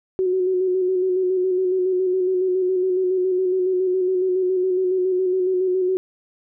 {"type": "tone with vibrato", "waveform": "sine", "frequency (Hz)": 370, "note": "F#4", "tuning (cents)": 0, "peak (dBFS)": -17, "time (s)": [0.19, 5.97], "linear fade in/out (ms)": 0, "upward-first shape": "square", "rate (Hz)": 7.2, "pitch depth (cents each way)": 28, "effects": []}